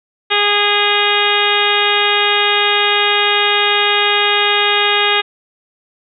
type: harmonic tone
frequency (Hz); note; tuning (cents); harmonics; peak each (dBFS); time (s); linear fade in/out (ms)
411.4; G#4; -16; 1 / 2 / 3 / 4 / 5 / 6 / 7 / 8 / 9; -20 / -20 / -20 / -20 / -20 / -20 / -20 / -20 / -20; 0.3-5.22; 20
effects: none